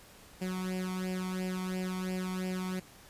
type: tone with flanger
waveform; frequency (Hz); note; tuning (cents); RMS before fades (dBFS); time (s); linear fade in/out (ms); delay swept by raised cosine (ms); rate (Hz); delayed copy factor
sawtooth; 185; F#3; 0; -35; 0.41-2.8; 10; 0.39 to 0.91; 2.9; +0.8
effects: pink hiss -55 dBFS RMS until 3.09 s + resampled to 32000 Hz